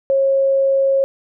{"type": "tone", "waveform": "sine", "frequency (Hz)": 543, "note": "C#5", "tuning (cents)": -36, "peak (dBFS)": -12, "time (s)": [0.1, 1.04], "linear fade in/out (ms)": 0, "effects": []}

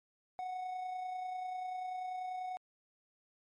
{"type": "tone with amplitude modulation", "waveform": "triangle", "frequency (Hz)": 738, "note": "F#5", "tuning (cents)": -5, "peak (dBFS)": -34, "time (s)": [0.39, 2.57], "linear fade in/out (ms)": 0, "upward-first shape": "sine", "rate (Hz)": 30.2, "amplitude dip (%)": 35, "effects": ["MP3 48 kbps"]}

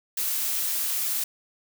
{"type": "noise", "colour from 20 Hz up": "blue", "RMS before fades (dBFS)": -27, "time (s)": [0.17, 1.24], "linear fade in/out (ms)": 5, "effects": []}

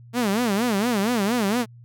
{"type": "tone with vibrato", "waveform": "sawtooth", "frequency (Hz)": 220, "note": "A3", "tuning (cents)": 0, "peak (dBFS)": -16, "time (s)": [0.13, 1.66], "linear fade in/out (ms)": 50, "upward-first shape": "sine", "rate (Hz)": 4.3, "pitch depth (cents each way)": 220, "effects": ["added 119 Hz sine -43 dBFS peak until 1.84 s"]}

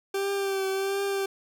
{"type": "tone with vibrato", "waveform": "40% pulse", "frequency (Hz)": 390.9, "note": "G4", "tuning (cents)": -5, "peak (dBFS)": -25, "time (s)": [0.14, 1.26], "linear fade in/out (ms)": 5, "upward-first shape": "triangle", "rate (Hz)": 1.4, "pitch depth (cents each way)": 34, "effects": []}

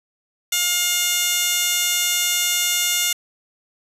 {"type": "tone with high-pass filter", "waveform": "15% pulse", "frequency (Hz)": 710, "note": "F5", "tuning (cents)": 28, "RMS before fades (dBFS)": -20, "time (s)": [0.52, 3.13], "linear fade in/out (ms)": 5, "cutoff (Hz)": 3800, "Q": 0.95, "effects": ["resampled to 32000 Hz", "7-bit"]}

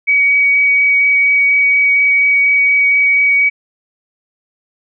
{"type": "tone with vibrato", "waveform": "sine", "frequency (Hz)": 2261, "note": "C#7", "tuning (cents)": 34, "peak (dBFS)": -8, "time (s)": [0.07, 3.5], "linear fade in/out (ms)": 20, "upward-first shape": "triangle", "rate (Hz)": 4.2, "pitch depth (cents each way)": 9, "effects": []}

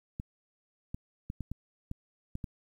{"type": "clicks", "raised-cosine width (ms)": 5, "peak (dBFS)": -24, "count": 8, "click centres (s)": [0.199, 0.945, 1.301, 1.407, 1.516, 1.914, 2.354, 2.442], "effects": ["10-bit"]}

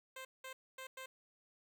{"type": "tone bursts at uneven times", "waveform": "10% pulse", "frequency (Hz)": 523.3, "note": "C5", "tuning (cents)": 0, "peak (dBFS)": -38, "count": 4, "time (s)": [[0.16, 0.25], [0.44, 0.53], [0.78, 0.87], [0.97, 1.06]], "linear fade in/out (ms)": 5, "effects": ["13-bit"]}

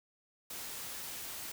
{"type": "noise", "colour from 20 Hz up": "white", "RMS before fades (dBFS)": -43, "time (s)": [0.5, 1.52], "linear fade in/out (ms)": 5, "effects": []}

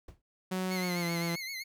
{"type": "noise with exponential decay", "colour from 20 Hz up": "brown", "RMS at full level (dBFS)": -42, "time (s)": [0.08, 0.22], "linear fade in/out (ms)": 5, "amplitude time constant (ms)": 29}
{"type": "tone with pitch glide", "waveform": "sawtooth", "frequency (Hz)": [185.8, 169.4], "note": ["F#3", "E3"], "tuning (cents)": [7, 48], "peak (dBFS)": -27, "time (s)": [0.51, 1.36], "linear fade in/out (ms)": 10, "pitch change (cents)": -159, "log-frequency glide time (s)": [0.75, 1.09]}
{"type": "tone with vibrato", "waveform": "25% pulse", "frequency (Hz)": 2123, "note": "C7", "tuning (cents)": 25, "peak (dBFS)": -33, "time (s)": [0.7, 1.64], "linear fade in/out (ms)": 20, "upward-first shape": "sine", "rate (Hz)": 7.7, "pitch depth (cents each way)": 74}
{"effects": []}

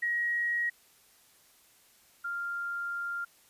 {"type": "tone pair in turn", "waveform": "sine", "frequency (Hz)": [1897, 1394.9], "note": ["A#6", "F6"], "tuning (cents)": [30, -2], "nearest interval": "perfect fourth", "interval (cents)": 532, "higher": "first", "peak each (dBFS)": [-27, -32], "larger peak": "first", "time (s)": [[0.02, 0.7], [2.24, 3.25]], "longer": "second", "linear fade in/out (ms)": 10, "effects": ["white hiss -62 dBFS RMS until 3.49 s", "resampled to 32000 Hz"]}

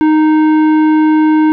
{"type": "tone with tanh clipping", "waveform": "triangle", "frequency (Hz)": 310, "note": "D#4", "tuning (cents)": -6, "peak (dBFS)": -8, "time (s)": [0.01, 1.52], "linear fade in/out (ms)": 0, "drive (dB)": 16, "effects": []}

